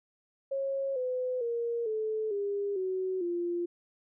sine tone with pitch steps, 545 / 505.6 / 469 / 435.1 / 403.6 / 374.4 / 347.3 Hz, C#5 / B4 / A#4 / A4 / G#4 / F#4 / F4, -29 / +41 / +11 / -19 / -49 / +20 / -10 cents, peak -29 dBFS, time 0.51-3.66 s, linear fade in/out 10 ms, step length 450 ms, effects none

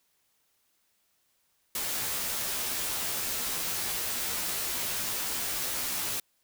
white noise with comb filter, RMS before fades -32 dBFS, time 1.75-6.2 s, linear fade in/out 2 ms, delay 14 ms, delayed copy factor -0.9, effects white hiss -72 dBFS RMS until 6.43 s

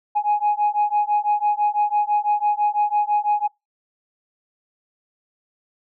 sine beating tone pair, 830.6 / 836.6 Hz, G#5 / G#5, 0 / +12 cents, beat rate 6 Hz, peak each -19 dBFS, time 0.15-3.48 s, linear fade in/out 20 ms, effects noise-tail reverb RT60 0.2 s tail -26 dB re dry + tanh soft clip ceiling -12 dBFS

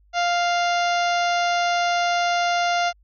harmonic tone, 698.5 Hz, F5, in tune, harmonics 1 / 2 / 3 / 4 / 5 / 6 / 7 / 8 / 9, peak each -20 / -26 / -30 / -32 / -34 / -36 / -37 / -38 / -39 dBFS, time 0.13-2.93 s, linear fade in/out 50 ms, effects added 50 Hz sine -54 dBFS peak until 3.03 s

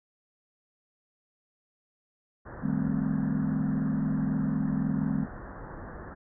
pink low-pass noise, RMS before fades -42 dBFS, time 2.45-6.15 s, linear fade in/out 20 ms, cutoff 1800 Hz, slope 96 dB/octave
sine chord, A half-diminished seventh, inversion second, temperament equal with one note detuned, 154.04 / 196 / 220 / 261.6 Hz, Eb3 / G3 / A3 / C4, -17 / 0 / 0 / 0 cents, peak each -31 dBFS, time 2.61-5.27 s, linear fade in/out 50 ms
effects none

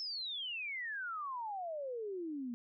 sine exponential sweep, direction down, 5360 to 231.7 Hz, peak -38 dBFS, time 0-2.54 s, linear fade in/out 0 ms, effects none

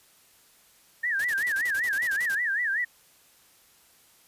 sine tone with vibrato, 1760 Hz, A6, in tune, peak -24 dBFS, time 1.03-2.85 s, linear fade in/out 10 ms, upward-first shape sine, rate 5.2 Hz, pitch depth 200 cents each way
white noise bursts, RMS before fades -39 dBFS, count 13, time 1.19-2.351 s, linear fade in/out 5 ms, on 57 ms, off 35 ms
effects white hiss -59 dBFS RMS until 4.27 s + resampled to 32000 Hz

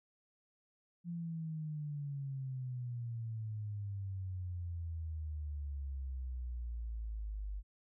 sine exponential sweep, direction down, 173.7 to 49 Hz, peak -38 dBFS, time 1.04-7.63 s, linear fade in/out 50 ms, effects none

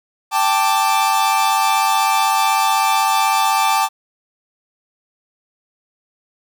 45% pulse chord, G suspended second, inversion none, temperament equal, 784 / 880 / 1174.7 Hz, G5 / A5 / D6, 0 / 0 / 0 cents, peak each -19 / -17 / -19 dBFS, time 0.31-3.89 s, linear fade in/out 50 ms, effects none

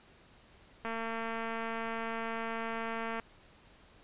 click train, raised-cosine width 0.5 ms, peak -23 dBFS, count 534, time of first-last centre 0.85-3.198 s, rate 227 Hz, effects pink hiss -60 dBFS RMS until 4.03 s + resampled to 8000 Hz

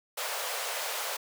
pink high-pass noise, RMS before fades -34 dBFS, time 0.17-1.17 s, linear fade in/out 10 ms, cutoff 480 Hz, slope 48 dB/octave, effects none

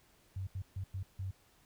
sine tone bursts at uneven times, 95.1 Hz, F#2, 48 cents sharp, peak -36 dBFS, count 5, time 0.36-0.47 / 0.55-0.62 / 0.76-0.84 / 0.94-1.03 / 1.19-1.31 s, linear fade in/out 5 ms, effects pink hiss -67 dBFS RMS until 1.65 s

